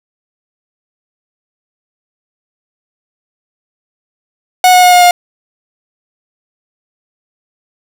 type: tone with pitch steps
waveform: 45% pulse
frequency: 733 / 727.1 / 721.2 / 715.4 / 709.7 Hz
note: F#5 / F#5 / F#5 / F5 / F5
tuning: -16 / -30 / -45 / +41 / +28 cents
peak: -3 dBFS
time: 4.64-5.11 s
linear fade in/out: 2 ms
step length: 94 ms
effects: none